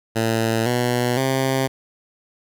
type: tone with pitch steps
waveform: 10% pulse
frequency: 113.1 / 122.63 / 132.95 Hz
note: A2 / B2 / C3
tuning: +48 / -12 / +28 cents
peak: -10 dBFS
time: 0.15-1.68 s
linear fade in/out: 20 ms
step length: 510 ms
effects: none